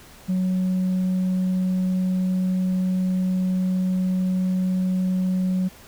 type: tone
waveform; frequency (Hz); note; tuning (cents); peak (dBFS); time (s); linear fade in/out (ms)
sine; 185; F#3; 0; -17; 0.28-5.69; 20
effects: tanh soft clip ceiling -18 dBFS + pink hiss -47 dBFS RMS until 5.87 s